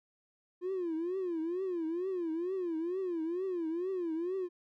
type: tone with vibrato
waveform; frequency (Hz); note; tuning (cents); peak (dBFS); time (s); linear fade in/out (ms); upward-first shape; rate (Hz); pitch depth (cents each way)
triangle; 349.2; F4; 0; -29; 0.61-4.49; 50; triangle; 2.2; 190
effects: tanh soft clip ceiling -28 dBFS